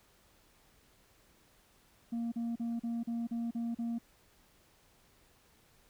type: tone bursts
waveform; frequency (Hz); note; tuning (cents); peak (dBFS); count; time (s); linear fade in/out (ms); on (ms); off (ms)
sine; 233.1; A#3; 0; -30; 8; 2.12-3.986; 10; 200; 38
effects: tanh soft clip ceiling -32 dBFS + pink hiss -66 dBFS RMS until 5.89 s